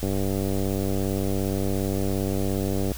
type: click train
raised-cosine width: 2 ms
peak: -14 dBFS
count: 282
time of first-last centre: 0.03-2.918 s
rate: 97.3 Hz
effects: added 60 Hz sine -34 dBFS peak until 2.97 s + white hiss -40 dBFS RMS until 2.97 s